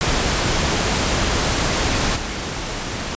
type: noise with level steps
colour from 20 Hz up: pink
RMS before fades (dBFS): -19 / -26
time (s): 0.01-3.15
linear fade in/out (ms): 0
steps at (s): 2.15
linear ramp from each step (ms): 20
effects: resampled to 16000 Hz